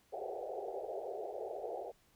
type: band-pass noise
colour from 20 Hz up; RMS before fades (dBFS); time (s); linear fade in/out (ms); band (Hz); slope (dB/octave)
pink; -42; 0.12-1.92; 20; 370 to 790; 96
effects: pink hiss -70 dBFS RMS until 2.15 s